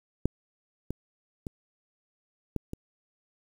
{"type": "clicks", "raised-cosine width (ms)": 3, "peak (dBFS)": [-11, -19, -22, -16, -22], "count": 5, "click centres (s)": [0.256, 0.906, 1.468, 2.563, 2.734], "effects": ["8-bit"]}